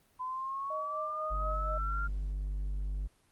sine linear sweep, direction up, 1009 to 1396.9 Hz, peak -34 dBFS, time 0.19-2.08 s, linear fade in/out 20 ms
sine tone with tremolo, 622.3 Hz, D#5, in tune, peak -36 dBFS, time 0.7-1.78 s, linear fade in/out 5 ms, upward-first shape sine, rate 4.1 Hz, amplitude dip 65%
triangle tone, 49.3 Hz, G1, 11 cents sharp, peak -30 dBFS, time 1.3-3.08 s, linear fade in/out 20 ms
effects pink hiss -68 dBFS RMS until 3.31 s + Opus 32 kbps

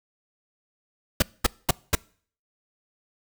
pink noise bursts, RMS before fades -18 dBFS, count 4, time 1.2-1.952 s, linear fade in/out 5 ms, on 23 ms, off 220 ms, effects noise-tail reverb RT60 0.5 s tail -25 dB re dry

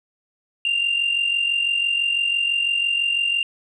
sine tone pair together, 2748 / 2794 Hz, F7 / F7, -29 / 0 cents, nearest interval unison, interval 29 cents, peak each -24 / -18 dBFS, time 0.65-3.43 s, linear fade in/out 2 ms, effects tanh soft clip ceiling -14 dBFS

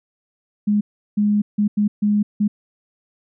sine tone bursts at uneven times, 207.7 Hz, G#3, in tune, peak -14 dBFS, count 6, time 0.67-0.81 / 1.17-1.42 / 1.58-1.68 / 1.77-1.88 / 2.02-2.23 / 2.4-2.48 s, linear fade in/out 10 ms, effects none

